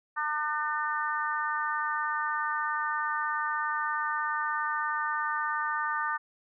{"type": "harmonic tone", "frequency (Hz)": 301.4, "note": "D4", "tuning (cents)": 45, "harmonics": [3, 4, 5, 6], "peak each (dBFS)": [-34, -31, -34, -35], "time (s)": [0.16, 6.18], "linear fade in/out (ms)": 20, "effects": []}